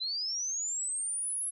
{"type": "linear sweep", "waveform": "sine", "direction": "up", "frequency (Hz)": [3951, 11000], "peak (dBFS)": -31, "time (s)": [0, 1.51], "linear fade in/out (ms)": 20, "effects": []}